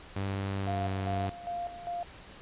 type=tone with pitch glide; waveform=sawtooth; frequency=98 to 95.71 Hz; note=G2 to G2; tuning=0 to -41 cents; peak=-27 dBFS; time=0.16-1.3 s; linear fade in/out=5 ms; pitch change=-41 cents; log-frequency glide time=0.59-0.78 s
type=tone with tremolo; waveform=sine; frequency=698 Hz; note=F5; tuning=1 cent flat; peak=-32 dBFS; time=0.67-2.03 s; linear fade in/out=2 ms; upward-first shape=square; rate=2.5 Hz; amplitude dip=70%
effects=pink hiss -50 dBFS RMS until 2.41 s + resampled to 8000 Hz